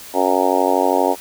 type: harmonic tone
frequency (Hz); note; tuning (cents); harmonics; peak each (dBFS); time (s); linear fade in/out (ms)
92.5; F#2; 0; 3 / 4 / 5 / 6 / 7 / 8 / 9 / 10; -22 / -22 / -22 / -22 / -22 / -22 / -22 / -22; 0.13-1.16; 50
effects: white hiss -37 dBFS RMS until 1.2 s